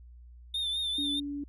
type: tone with vibrato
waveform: triangle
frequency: 3601 Hz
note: A7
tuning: 39 cents sharp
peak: -28 dBFS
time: 0.54-1.2 s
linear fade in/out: 5 ms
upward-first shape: triangle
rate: 4.8 Hz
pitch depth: 63 cents each way
type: tone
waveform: sine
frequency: 286.3 Hz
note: D4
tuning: 44 cents flat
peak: -33 dBFS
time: 0.98-1.44 s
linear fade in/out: 5 ms
effects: added 60 Hz sine -48 dBFS peak until 1.48 s